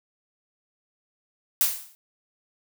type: noise with exponential decay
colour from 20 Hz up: blue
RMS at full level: -18 dBFS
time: 1.61-1.95 s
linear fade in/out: 0 ms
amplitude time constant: 73 ms
effects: none